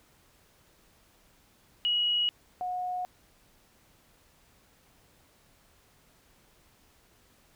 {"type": "tone pair in turn", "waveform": "sine", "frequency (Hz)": [2907, 726.8], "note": ["F#7", "F#5"], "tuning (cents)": [-31, -31], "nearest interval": "2 octaves", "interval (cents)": 2400, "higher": "first", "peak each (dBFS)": [-24, -30], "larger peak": "first", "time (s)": [[1.85, 2.29], [2.61, 3.05]], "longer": "neither", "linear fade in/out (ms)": 0, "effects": ["pink hiss -63 dBFS RMS until 7.55 s"]}